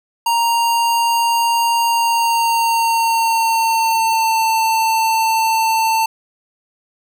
square tone with pitch glide, 932.3 to 893.8 Hz, A#5 to A5, 0 to +27 cents, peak -14 dBFS, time 0.26-6.06 s, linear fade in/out 5 ms, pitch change -73 cents, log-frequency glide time 1.86-4.46 s, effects none

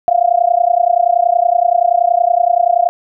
sine tone with amplitude modulation, 698.5 Hz, F5, in tune, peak -5 dBFS, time 0.08-2.89 s, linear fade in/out 0 ms, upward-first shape sine, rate 30.6 Hz, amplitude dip 95%, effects none

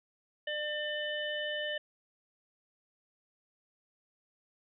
harmonic tone, 599 Hz, D5, 34 cents sharp, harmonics 1 / 3 / 5 / 6, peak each -37 / -37 / -38 / -51 dBFS, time 0.47-1.78 s, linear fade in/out 5 ms, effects none

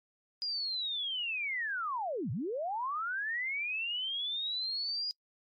sine linear two-way sweep, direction down then up, 4917 to 98.9 to 4917 Hz, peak -32 dBFS, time 0.42-5.11 s, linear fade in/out 0 ms, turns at 2.31 s, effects noise-tail reverb RT60 0.1 s tail -24 dB re dry + MP3 64 kbps

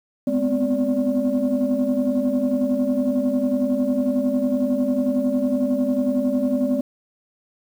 sine tone cluster, 208.9 / 247.7 / 258.7 / 579 Hz, G#3 / B3 / C4 / D5, +10 / +5 / -19 / -25 cents, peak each -27 / -23 / -20 / -24 dBFS, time 0.27-6.81 s, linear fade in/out 5 ms, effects tanh soft clip ceiling -11 dBFS + 8-bit

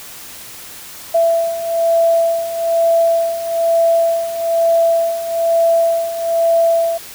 sine beating tone pair, 667 / 668.1 Hz, E5 / E5, +20 / +23 cents, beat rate 1.1 Hz, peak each -18 / -13 dBFS, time 1.14-6.98 s, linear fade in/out 10 ms, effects white hiss -34 dBFS RMS until 7.14 s

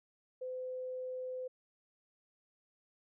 sine tone, 510 Hz, C5, 44 cents flat, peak -38 dBFS, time 0.41-1.48 s, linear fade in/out 10 ms, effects none

